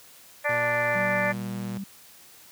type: harmonic tone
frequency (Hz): 293.7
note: D4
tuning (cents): 0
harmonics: 2 / 3 / 4 / 5 / 6 / 7 / 8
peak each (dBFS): -27 / -32 / -34 / -36 / -27 / -31 / -34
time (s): 0.44-1.33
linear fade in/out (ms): 20
type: tone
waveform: sawtooth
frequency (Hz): 119.1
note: A#2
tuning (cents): +38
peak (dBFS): -31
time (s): 0.49-1.78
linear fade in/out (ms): 5
type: tone with pitch glide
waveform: sine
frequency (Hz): 189.8 to 195.47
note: F#3 to G3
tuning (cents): +44 to -5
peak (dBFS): -31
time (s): 0.95-1.84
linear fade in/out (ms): 5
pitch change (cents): +51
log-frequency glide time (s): 1.23-1.36
effects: white hiss -51 dBFS RMS until 2.51 s + high-pass 60 Hz 12 dB/octave